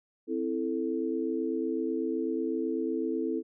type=chord; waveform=sine; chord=A minor; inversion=first; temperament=equal; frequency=261.6 / 329.6 / 440 Hz; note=C4 / E4 / A4; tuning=0 / 0 / 0 cents; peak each=-33 / -31 / -33 dBFS; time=0.27-3.43 s; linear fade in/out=50 ms; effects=none